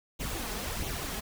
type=noise with flanger; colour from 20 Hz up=pink; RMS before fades=-35 dBFS; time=0.19-1.21 s; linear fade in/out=20 ms; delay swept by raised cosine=0.3 to 4.8 ms; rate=1.5 Hz; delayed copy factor=+0.6; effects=none